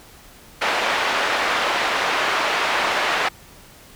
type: band-pass noise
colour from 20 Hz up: pink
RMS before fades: -21 dBFS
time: 0.61-3.29 s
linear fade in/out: 10 ms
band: 700 to 2800 Hz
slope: 12 dB/octave
effects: pink hiss -46 dBFS RMS until 3.95 s